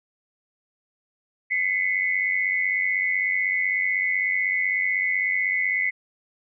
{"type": "tone cluster", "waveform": "sine", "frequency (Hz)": [2016, 2112, 2202], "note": ["B6", "C7", "C#7"], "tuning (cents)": [35, 16, -12], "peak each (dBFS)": [-23, -29, -26], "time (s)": [1.5, 5.91], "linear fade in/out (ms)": 20, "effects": []}